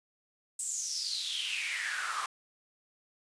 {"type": "noise with high-pass filter sweep", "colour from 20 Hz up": "pink", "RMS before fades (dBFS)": -35, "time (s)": [0.59, 2.26], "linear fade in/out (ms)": 2, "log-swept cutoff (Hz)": [8300, 1100], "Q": 7.5, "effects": ["resampled to 22050 Hz"]}